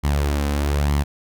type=tone with flanger; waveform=sawtooth; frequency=72.1 Hz; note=D2; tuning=31 cents flat; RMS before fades=-20 dBFS; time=0.03-1.04 s; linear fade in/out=20 ms; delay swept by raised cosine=0.95 to 3.95 ms; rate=1.1 Hz; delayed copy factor=+0.5; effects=none